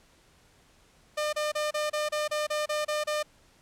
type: tone bursts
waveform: sawtooth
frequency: 603 Hz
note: D5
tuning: 46 cents sharp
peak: -23 dBFS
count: 11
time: 1.17-3.23 s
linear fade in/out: 10 ms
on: 160 ms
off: 30 ms
effects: pink hiss -61 dBFS RMS until 3.61 s + low-pass 10000 Hz 12 dB/octave